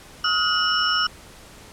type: tone cluster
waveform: sine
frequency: 1270 / 1433 / 2938 / 5370 Hz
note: D#6 / F6 / F#7 / E8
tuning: +35 / +44 / -13 / +31 cents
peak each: -24 dBFS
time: 0.24-1.07 s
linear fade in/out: 5 ms
effects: pink hiss -45 dBFS RMS until 1.72 s + low-pass 11000 Hz 12 dB/octave